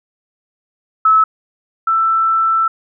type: tone pair in turn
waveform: sine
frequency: 1300 / 1328.9 Hz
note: E6 / E6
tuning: -24 / +14 cents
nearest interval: unison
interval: 38 cents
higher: second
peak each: -7 / -11 dBFS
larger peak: first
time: 1.05-1.24 / 1.87-2.68 s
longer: second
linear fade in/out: 5 ms
effects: none